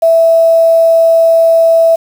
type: tone with quantisation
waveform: sine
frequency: 659.3 Hz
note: E5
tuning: in tune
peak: -4 dBFS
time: 0.02-1.96 s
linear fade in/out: 10 ms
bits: 5
effects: none